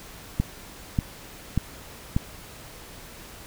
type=click train; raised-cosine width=5 ms; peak=-9 dBFS; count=4; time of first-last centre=0.4-2.165 s; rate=1.7 Hz; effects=pink hiss -44 dBFS RMS until 3.46 s